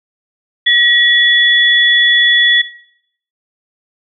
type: tone pair together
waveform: sine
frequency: 1914 / 3416 Hz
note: A#6 / G#7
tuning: +45 / +48 cents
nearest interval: minor seventh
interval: 1003 cents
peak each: -10 dBFS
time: 0.66-2.62 s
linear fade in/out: 10 ms
effects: noise-tail reverb RT60 0.7 s tail -18 dB re dry